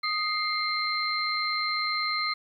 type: tone cluster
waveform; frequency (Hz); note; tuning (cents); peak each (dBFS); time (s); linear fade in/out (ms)
sine; 1246 / 2108 / 4142; D#6 / C7 / C8; +2 / +12 / -18; -30; 0.03-2.34; 10
effects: 10-bit